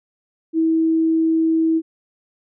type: tone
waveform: sine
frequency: 323.6 Hz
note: E4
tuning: 32 cents flat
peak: -14 dBFS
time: 0.53-1.82 s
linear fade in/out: 50 ms
effects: none